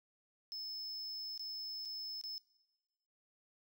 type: tone with dropouts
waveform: triangle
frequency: 5230 Hz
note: E8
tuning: 15 cents flat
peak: -40 dBFS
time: 0.52-2.38 s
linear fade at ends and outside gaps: 0 ms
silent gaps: 1.377-1.395 / 1.851-1.856 / 2.213-2.238 s
effects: noise-tail reverb RT60 1.0 s tail -18 dB re dry